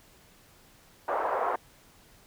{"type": "band-pass noise", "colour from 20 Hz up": "white", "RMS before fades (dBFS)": -29, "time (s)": [1.08, 1.56], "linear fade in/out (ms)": 5, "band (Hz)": [460, 1100], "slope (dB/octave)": 24, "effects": ["pink hiss -58 dBFS RMS until 2.26 s"]}